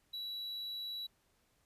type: tone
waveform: triangle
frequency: 3921 Hz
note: B7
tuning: 13 cents flat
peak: -38 dBFS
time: 0.13-1.07 s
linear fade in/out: 10 ms
effects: pink hiss -74 dBFS RMS until 1.65 s + resampled to 32000 Hz